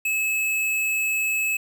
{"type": "tone", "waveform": "square", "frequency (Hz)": 2591, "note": "E7", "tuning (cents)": -30, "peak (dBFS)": -22, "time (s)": [0.05, 1.57], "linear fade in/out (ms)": 5, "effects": ["8-bit"]}